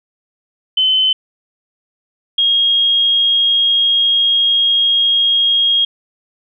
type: tone pair in turn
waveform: sine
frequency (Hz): 3051 / 3263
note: G7 / G#7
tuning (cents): -48 / -31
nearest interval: minor second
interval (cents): 117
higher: second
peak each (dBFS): -10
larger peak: neither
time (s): 0.77-1.13 / 2.38-5.85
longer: second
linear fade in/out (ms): 5
effects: none